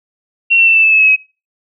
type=tone with pitch steps; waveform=sine; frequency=2730 / 2703 / 2677 / 2651 / 2625 / 2599 / 2574 / 2549 Hz; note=F7 / E7 / E7 / E7 / E7 / E7 / E7 / D#7; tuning=-40 / +43 / +26 / +9 / -8 / -25 / -42 / +41 cents; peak=-6 dBFS; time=0.5-1.164 s; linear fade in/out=20 ms; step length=83 ms; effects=noise-tail reverb RT60 0.3 s tail -21 dB re dry